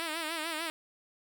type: tone with vibrato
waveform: 5% pulse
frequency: 321.1 Hz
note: E4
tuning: 45 cents flat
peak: -22 dBFS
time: 0-0.7 s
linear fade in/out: 0 ms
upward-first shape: sine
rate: 6.7 Hz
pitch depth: 91 cents each way
effects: none